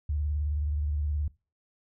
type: tone with vibrato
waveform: sine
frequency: 74 Hz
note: D2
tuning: 14 cents sharp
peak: -26 dBFS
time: 0.09-1.28 s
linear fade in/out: 5 ms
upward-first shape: sine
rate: 19 Hz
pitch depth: 95 cents each way
effects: noise-tail reverb RT60 0.3 s tail -21 dB re dry